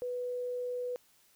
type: tone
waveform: sine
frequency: 493.9 Hz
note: B4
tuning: in tune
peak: -33 dBFS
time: 0.02-0.96 s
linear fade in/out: 0 ms
effects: white hiss -66 dBFS RMS until 1.35 s